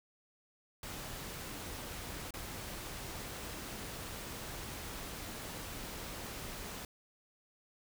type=noise with dropouts; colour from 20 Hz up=pink; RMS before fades=-44 dBFS; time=0.83-6.85 s; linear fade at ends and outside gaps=2 ms; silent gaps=2.307-2.338 s; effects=none